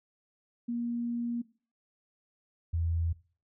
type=tone pair in turn; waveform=sine; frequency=237 / 83.41 Hz; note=A#3 / E2; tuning=+29 / +21 cents; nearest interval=octave + tritone; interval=1808 cents; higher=first; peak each=-30 / -27 dBFS; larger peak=second; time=0.68-1.42 / 2.73-3.13 s; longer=first; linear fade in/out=10 ms; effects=noise-tail reverb RT60 0.4 s tail -19 dB re dry